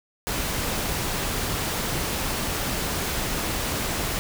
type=noise; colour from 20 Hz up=pink; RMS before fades=-27 dBFS; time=0.27-4.19 s; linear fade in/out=0 ms; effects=none